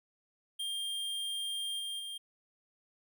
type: tone with level steps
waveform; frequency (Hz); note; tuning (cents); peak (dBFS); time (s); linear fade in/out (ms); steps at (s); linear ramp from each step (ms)
square; 3200; G7; +35; -35 / -37 / -40; 0.59-2.18; 10; 1.79 / 1.99; 10
effects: none